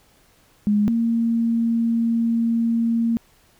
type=tone pair in turn; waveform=sine; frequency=207.7 / 230.6 Hz; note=G#3 / A#3; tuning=0 / -19 cents; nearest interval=major second; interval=181 cents; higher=second; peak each=-15 / -17 dBFS; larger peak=first; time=0.67-0.88 / 0.88-3.17 s; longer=second; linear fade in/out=0 ms; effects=pink hiss -57 dBFS RMS until 3.59 s